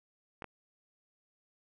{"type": "clicks", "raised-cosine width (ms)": 0.5, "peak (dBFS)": -27, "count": 2, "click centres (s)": [0.422, 0.443], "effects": []}